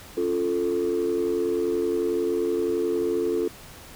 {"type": "chord", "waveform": "sine", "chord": "Db augmented", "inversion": "none", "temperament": "equal", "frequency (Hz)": [277.2, 349.2, 440], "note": ["Db4", "F4", "A4"], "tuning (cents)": [0, 0, 0], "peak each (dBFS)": [-30, -24, -24], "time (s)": [0.17, 3.48], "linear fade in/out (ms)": 5, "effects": ["tanh soft clip ceiling -16 dBFS", "pink hiss -45 dBFS RMS until 3.95 s"]}